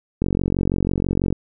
click train, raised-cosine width 3 ms, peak -7 dBFS, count 52, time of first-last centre 0.22-1.326 s, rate 46.1 Hz, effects none

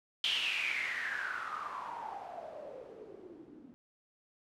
blue noise with low-pass filter sweep, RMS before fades -39 dBFS, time 0.24-3.74 s, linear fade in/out 0 ms, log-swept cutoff 3200 to 260 Hz, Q 8.8, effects none

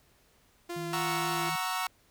sawtooth tone with vibrato, 345.7 Hz, F4, 18 cents flat, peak -31 dBFS, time 0.69-1.5 s, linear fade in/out 10 ms, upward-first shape sine, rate 3.7 Hz, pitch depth 10 cents each way
sine tone, 160.2 Hz, E3, 49 cents flat, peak -38 dBFS, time 0.76-1.56 s, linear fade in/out 5 ms
sawtooth chord, F# dominant seventh, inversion none, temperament equal, 740 / 932.3 / 1108.7 / 1318.5 Hz, F#5 / A#5 / C#6 / E6, 0 / 0 / 0 / 0 cents, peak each -32 dBFS, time 0.93-1.87 s, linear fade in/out 2 ms
effects pink hiss -65 dBFS RMS until 2.1 s

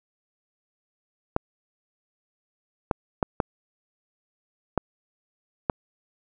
clicks, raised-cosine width 1 ms, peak -7 dBFS, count 6, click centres 1.364 / 2.912 / 3.228 / 3.402 / 4.777 / 5.698 s, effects none

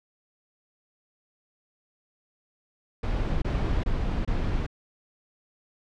brown noise bursts, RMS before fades -26 dBFS, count 4, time 3.03-4.665 s, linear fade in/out 5 ms, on 390 ms, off 25 ms, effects low-pass 4000 Hz 12 dB/octave

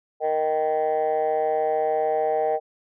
sine chord, Eb major, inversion second, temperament just, 466.7 / 622.3 / 777.8 Hz, Bb4 / Eb5 / G5, +2 / 0 / -14 cents, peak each -23 dBFS, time 0.2-2.6 s, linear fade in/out 50 ms, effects tanh soft clip ceiling -15 dBFS

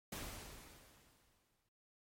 pink noise with exponential decay, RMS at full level -44 dBFS, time 0.12-1.69 s, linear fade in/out 5 ms, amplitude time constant 340 ms, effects noise-tail reverb RT60 0.3 s tail -22 dB re dry + MP3 64 kbps

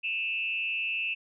sine tone with frequency modulation, 2649 Hz, E7, 8 cents sharp, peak -28 dBFS, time 0.03-1.15 s, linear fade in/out 20 ms, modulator 188 Hz, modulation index 0.68, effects none

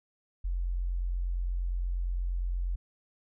sine tone, 44.28 Hz, F1, 25 cents sharp, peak -28 dBFS, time 0.44-2.76 s, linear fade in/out 10 ms, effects none

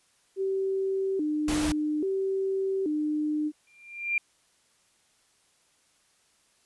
sine tone with vibrato, 341.6 Hz, F4, 38 cents flat, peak -25 dBFS, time 0.36-3.52 s, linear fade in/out 50 ms, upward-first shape square, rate 0.6 Hz, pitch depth 210 cents each way
pink noise, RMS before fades -31 dBFS, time 1.48-1.72 s, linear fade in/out 2 ms
sine tone with exponential growth, 2384 Hz, D7, 25 cents sharp, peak -21 dBFS, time 3.67-4.18 s, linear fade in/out 2 ms, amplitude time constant 110 ms
effects white hiss -66 dBFS RMS until 6.65 s + resampled to 24000 Hz

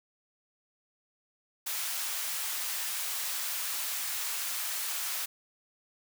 white high-pass noise, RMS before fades -34 dBFS, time 1.66-5.26 s, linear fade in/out 10 ms, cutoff 910 Hz, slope 12 dB/octave, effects none

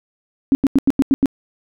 sine tone bursts, 272.2 Hz, C#4, 31 cents flat, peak -9 dBFS, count 7, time 0.52-1.258 s, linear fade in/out 0 ms, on 30 ms, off 88 ms, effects none

